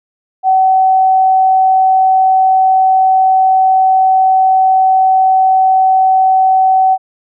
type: tone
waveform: sine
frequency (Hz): 758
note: F#5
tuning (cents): +42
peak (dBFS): -6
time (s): 0.43-6.98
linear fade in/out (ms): 50
effects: none